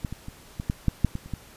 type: clicks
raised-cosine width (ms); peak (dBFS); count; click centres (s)
5; -15 / -21 / -24 / -18 / -12 / -8 / -6 / -18 / -29 / -17; 10; 0.048 / 0.126 / 0.284 / 0.599 / 0.699 / 0.883 / 1.047 / 1.154 / 1.26 / 1.337
effects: pink hiss -50 dBFS RMS until 1.56 s + resampled to 32000 Hz